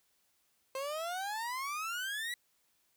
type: exponential sweep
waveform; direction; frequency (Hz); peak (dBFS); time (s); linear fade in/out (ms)
30% pulse; up; 523.3 to 1972; -33; 0.75-2.34; 2
effects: white hiss -74 dBFS RMS until 2.96 s